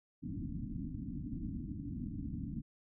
white low-pass noise, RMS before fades -41 dBFS, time 0.22-2.62 s, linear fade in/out 20 ms, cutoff 300 Hz, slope 96 dB/octave, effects none

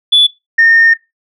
sine tone pair in turn, 3450 / 1827.6 Hz, A7 / A#6, -35 / -35 cents, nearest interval major seventh, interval 1100 cents, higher first, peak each -3 dBFS, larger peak neither, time 0.12-0.27 / 0.58-0.94 s, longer second, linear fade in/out 10 ms, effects noise-tail reverb RT60 0.2 s tail -18 dB re dry + tanh soft clip ceiling 0 dBFS

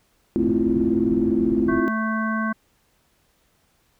sine chord, F major seventh, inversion first, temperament equal, 220 / 261.6 / 329.6 / 349.2 Hz, A3 / C4 / E4 / F4, 0 / 0 / 0 / 0 cents, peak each -23 dBFS, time 0.36-1.88 s, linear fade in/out 0 ms
white low-pass noise, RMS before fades -33 dBFS, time 0.37-1.81 s, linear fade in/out 20 ms, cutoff 200 Hz, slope 12 dB/octave
harmonic tone, 220 Hz, A3, in tune, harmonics 1 / 3 / 5 / 7 / 9, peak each -23 / -34 / -28 / -28 / -41 dBFS, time 1.68-2.53 s, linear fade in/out 10 ms
effects pink hiss -64 dBFS RMS until 3.99 s

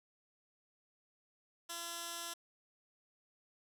15% pulse tone with band-pass filter, 340 Hz, F4, 46 cents flat, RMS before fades -44 dBFS, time 1.69-2.34 s, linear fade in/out 10 ms, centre 7600 Hz, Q 0.57, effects none

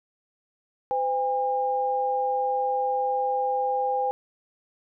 sine tone pair together, 510 / 808.4 Hz, C5 / G#5, -44 / -47 cents, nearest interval minor sixth, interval 797 cents, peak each -27 / -24 dBFS, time 0.91-4.11 s, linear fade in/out 0 ms, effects none

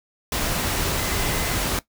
sine tone in noise, 2042 Hz, C7, 43 cents flat, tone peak -35 dBFS, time 0.98-1.55 s, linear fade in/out 2 ms, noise pink, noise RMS -24 dBFS, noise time 0.32-1.79 s, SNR -14 dB, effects noise-tail reverb RT60 0.1 s tail -17 dB re dry

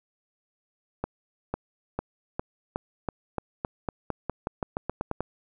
accelerating click train, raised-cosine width 1 ms, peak -14 dBFS, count 18, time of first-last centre 1.04-5.206 s, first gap 500 ms, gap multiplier 0.9, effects none

